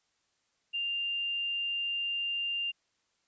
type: tone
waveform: sine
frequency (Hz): 2794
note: F7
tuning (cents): 0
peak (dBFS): -30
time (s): 0.73-2.72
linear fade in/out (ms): 20
effects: white hiss -75 dBFS RMS until 3.27 s + resampled to 16000 Hz